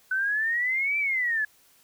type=exponential two-way sweep; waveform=sine; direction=up then down; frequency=1504 to 2349 to 1688 Hz; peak=-23 dBFS; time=0.11-1.45 s; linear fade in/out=5 ms; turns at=0.98 s; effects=white hiss -60 dBFS RMS until 1.83 s